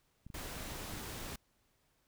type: clicks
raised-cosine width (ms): 5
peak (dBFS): -37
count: 8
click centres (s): 0.266 / 0.302 / 0.567 / 0.608 / 0.72 / 0.898 / 0.937 / 0.969
type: noise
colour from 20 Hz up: pink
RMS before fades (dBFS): -44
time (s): 0.34-1.36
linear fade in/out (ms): 5
effects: pink hiss -75 dBFS RMS until 2.07 s